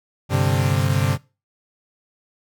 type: chord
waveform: 40% pulse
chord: G suspended fourth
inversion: none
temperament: equal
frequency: 98 / 130.81 / 146.83 Hz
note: G2 / C3 / D3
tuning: 0 / 0 / 0 cents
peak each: -20 / -20 / -21 dBFS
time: 0.29-1.18 s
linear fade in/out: 50 ms
effects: noise-tail reverb RT60 0.3 s tail -22 dB re dry

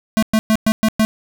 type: tone bursts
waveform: square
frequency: 219 Hz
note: A3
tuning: 8 cents flat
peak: -12 dBFS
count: 6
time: 0.17-1.05 s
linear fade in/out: 0 ms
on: 55 ms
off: 110 ms
effects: none

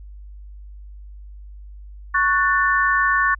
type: chord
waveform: sine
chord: F# minor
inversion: second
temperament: just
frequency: 1110 / 1480 / 1776 Hz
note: C#6 / F#6 / A6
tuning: +2 / 0 / +16 cents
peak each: -19 / -21 / -19 dBFS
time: 2.14-3.35 s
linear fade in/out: 10 ms
effects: added 50 Hz sine -36 dBFS peak until 3.39 s

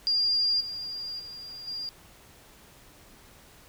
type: tone with level steps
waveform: sine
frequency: 4804 Hz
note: D8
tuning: 38 cents sharp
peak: -22 / -33 / -39 / -32 dBFS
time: 0.07-1.89 s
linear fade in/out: 0 ms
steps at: 0.6 / 1.19 / 1.67 s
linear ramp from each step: 10 ms
effects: pink hiss -54 dBFS RMS until 3.68 s

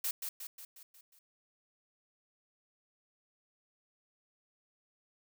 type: noise with echo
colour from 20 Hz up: blue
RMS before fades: -34 dBFS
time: 0.04-0.11 s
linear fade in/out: 5 ms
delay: 180 ms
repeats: 6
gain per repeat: -5 dB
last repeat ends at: 1.19 s
effects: none

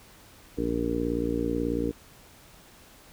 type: harmonic tone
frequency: 58.27 Hz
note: A#1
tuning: in tune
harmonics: 1 / 2 / 3 / 4 / 5 / 6 / 7 / 8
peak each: -35 / -38 / -38 / -34 / -29 / -36 / -35 / -32 dBFS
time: 0.57-1.92 s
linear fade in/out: 20 ms
effects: pink hiss -53 dBFS RMS until 3.12 s

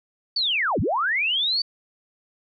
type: linear two-way sweep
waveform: sine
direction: down then up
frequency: 4625 to 61.74 to 4625 Hz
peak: -20 dBFS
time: 0.36-1.62 s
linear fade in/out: 5 ms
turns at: 0.8 s
effects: none

